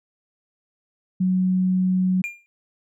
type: tone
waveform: sine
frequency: 185 Hz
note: F#3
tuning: in tune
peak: -17 dBFS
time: 1.2-2.22 s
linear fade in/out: 10 ms
type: tone with exponential decay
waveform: triangle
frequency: 2399 Hz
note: D7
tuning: 36 cents sharp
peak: -21 dBFS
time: 2.24-2.46 s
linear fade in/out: 0 ms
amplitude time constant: 46 ms
effects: none